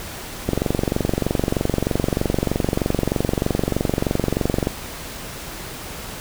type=click train; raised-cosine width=2 ms; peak=-5 dBFS; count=98; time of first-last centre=0.49-4.671 s; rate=23.2 Hz; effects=pink hiss -33 dBFS RMS until 6.2 s